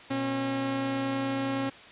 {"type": "tone pair together", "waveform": "sawtooth", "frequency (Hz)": [120.8, 271.2], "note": ["B2", "C#4"], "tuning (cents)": [-38, -38], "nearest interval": "octave + major second", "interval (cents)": 1400, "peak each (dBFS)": [-33, -24], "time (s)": [0.1, 1.7], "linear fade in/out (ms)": 10, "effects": ["white hiss -48 dBFS RMS until 1.91 s", "resampled to 8000 Hz"]}